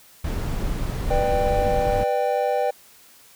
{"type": "noise", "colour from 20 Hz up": "brown", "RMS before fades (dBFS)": -25, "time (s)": [0.24, 2.04], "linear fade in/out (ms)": 5}
{"type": "chord", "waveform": "triangle", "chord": "G major", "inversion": "first", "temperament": "equal with one note detuned", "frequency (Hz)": [493.9, 596.2, 784], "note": ["B4", "D5", "G5"], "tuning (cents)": [0, 26, 0], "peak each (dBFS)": -22, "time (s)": [1.1, 2.71], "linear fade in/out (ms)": 10}
{"effects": ["white hiss -51 dBFS RMS until 3.35 s"]}